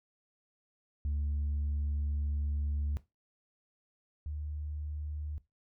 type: tone pair in turn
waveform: sine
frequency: 72.8 / 74.98 Hz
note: D2 / D2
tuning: -15 / +36 cents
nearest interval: minor second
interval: 51 cents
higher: second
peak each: -28 / -35 dBFS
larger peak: first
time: 1.05-2.97 / 4.26-5.38 s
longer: first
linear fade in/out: 0 ms
effects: noise-tail reverb RT60 0.2 s tail -18 dB re dry + tanh soft clip ceiling -28 dBFS